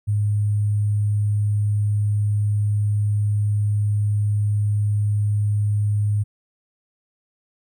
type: tone with sample-and-hold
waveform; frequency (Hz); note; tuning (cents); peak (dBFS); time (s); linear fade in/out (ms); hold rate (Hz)
sine; 103.83; G#2; 0; -17; 0.07-6.24; 20; 8820
effects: none